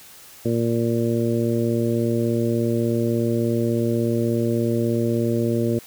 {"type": "harmonic tone", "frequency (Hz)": 116.54, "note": "A#2", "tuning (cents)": 0, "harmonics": [1, 2, 3, 4, 5], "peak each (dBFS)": [-24, -23, -24, -27, -30], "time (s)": [0.45, 5.79], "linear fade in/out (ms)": 5, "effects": ["white hiss -45 dBFS RMS until 5.86 s"]}